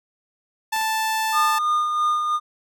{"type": "tone", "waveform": "sawtooth", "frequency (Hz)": 880, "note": "A5", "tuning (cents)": 0, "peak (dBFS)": -17, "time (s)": [0.72, 1.59], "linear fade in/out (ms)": 10}
{"type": "clicks", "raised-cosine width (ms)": 0.3, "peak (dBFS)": [-21, -22], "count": 2, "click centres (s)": [0.763, 0.813]}
{"type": "tone with tremolo", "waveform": "triangle", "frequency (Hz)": 1218, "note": "D#6", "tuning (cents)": -37, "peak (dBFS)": -15, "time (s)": [1.32, 2.4], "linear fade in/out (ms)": 50, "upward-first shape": "sine", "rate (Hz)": 3, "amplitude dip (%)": 40}
{"effects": []}